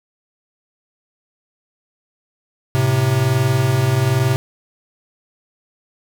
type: tone pair together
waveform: square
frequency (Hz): 109.7 / 130.81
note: A2 / C3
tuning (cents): -5 / 0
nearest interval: minor third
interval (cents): 305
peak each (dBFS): -20 / -16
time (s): 2.75-4.36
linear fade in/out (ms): 0
effects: none

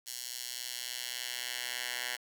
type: tone with high-pass filter sweep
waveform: 10% pulse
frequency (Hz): 123.47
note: B2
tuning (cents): 0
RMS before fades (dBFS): -39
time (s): 0.06-2.17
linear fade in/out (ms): 20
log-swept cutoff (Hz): 5200 to 1800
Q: 1
effects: 10-bit

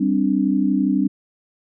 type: chord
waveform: sine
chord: G suspended fourth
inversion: none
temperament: equal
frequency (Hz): 196 / 261.6 / 293.7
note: G3 / C4 / D4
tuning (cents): 0 / 0 / 0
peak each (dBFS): -20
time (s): 0-1.08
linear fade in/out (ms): 10
effects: none

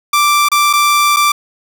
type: tone with dropouts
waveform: sawtooth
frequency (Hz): 1174.7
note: D6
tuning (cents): 0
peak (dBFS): -5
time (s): 0.13-1.32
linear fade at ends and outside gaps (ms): 5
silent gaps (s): 0.487-0.516 / 0.73-0.734 / 1.163-1.167
effects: none

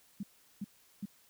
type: tone bursts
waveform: sine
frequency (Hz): 201.5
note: G3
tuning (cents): +48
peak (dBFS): -35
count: 3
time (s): 0.2-1.056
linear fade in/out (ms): 5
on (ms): 32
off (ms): 380
effects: white hiss -65 dBFS RMS until 1.29 s

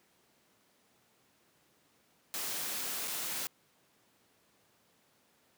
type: noise with dropouts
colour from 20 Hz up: white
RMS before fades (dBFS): -37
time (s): 2.34-3.47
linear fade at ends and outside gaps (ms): 0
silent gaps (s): 3.074-3.079
effects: pink hiss -69 dBFS RMS until 5.57 s + high-pass 150 Hz 12 dB/octave

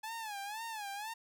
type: tone with vibrato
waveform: sawtooth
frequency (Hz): 853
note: G#5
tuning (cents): +46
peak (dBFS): -36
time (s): 0.03-1.14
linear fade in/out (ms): 10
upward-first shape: sine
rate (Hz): 2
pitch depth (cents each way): 130
effects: none

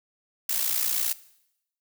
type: noise with amplitude modulation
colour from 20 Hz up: blue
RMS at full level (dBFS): -23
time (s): 0.49-1.13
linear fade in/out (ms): 5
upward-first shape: sine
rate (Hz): 59.7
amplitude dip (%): 70
effects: noise-tail reverb RT60 0.8 s tail -19 dB re dry

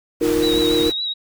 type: noise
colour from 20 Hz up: pink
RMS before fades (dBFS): -28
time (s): 0.2-0.93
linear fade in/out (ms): 50
type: chord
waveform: sine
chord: Eb suspended second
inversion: none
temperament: equal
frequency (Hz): 311.1 / 349.2 / 466.2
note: Eb4 / F4 / Bb4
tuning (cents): 0 / 0 / 0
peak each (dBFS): -20 / -21 / -19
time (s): 0.21-0.9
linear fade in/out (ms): 5
type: tone with vibrato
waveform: sine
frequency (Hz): 3853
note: B7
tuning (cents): -44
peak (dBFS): -21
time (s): 0.42-1.14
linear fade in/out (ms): 20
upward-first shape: triangle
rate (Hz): 7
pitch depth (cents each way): 50
effects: none

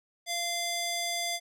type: tone with band-pass filter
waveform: square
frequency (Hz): 690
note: F5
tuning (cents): -21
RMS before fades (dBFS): -32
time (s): 0.26-1.4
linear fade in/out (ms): 50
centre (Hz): 5600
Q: 0.69
effects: none

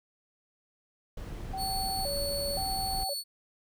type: noise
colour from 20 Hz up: brown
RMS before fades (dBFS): -38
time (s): 1.17-3.04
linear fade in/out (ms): 5
type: tone with vibrato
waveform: sine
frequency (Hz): 659.3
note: E5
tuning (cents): 0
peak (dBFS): -33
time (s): 1.53-3.14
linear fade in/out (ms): 10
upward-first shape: square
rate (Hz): 0.96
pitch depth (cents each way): 260
type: tone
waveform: sawtooth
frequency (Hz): 4430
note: C#8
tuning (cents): -2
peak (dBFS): -30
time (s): 1.57-3.24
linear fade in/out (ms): 50
effects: none

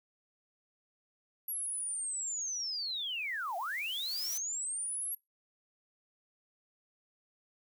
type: linear two-way sweep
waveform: sine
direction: down then up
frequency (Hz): 11480 to 659.3 to 11480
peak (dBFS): -34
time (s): 1.48-5.15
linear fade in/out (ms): 5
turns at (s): 3.57
type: noise with exponential growth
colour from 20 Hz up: blue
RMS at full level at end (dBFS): -40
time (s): 2.4-4.38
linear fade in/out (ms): 5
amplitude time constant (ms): 430
effects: noise-tail reverb RT60 0.2 s tail -24 dB re dry

